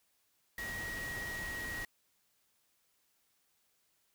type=tone in noise; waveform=sine; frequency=1900 Hz; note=A#6; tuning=33 cents sharp; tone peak=-39 dBFS; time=0.58-1.85 s; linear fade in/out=2 ms; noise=pink; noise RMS=-45 dBFS; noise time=0.58-1.85 s; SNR=+3 dB; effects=white hiss -75 dBFS RMS until 4.14 s